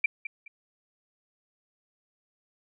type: tone with echo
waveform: sine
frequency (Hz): 2349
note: D7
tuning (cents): 0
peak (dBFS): -19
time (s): 0.04-0.06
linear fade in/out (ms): 5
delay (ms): 210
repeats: 2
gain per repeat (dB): -12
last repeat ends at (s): 0.48
effects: none